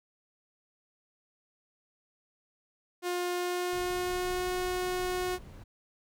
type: tone with pitch glide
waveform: sawtooth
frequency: 355.8 to 363.9 Hz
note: F4 to F#4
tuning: +32 to -29 cents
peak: -26 dBFS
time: 3.02-5.39 s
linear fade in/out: 50 ms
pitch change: +39 cents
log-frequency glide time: 3.33-4.49 s
type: noise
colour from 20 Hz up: brown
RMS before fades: -45 dBFS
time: 3.72-5.64 s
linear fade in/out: 10 ms
effects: none